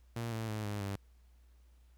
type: tone with pitch steps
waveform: sawtooth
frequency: 116.54 / 111.99 / 107.61 / 103.41 / 99.37 Hz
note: A#2 / A2 / A2 / G#2 / G2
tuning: 0 / +31 / -38 / -7 / +24 cents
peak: -32 dBFS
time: 0.16-0.96 s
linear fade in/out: 5 ms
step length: 160 ms
effects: added 60 Hz sine -59 dBFS peak until 1.97 s + pink hiss -75 dBFS RMS until 1.97 s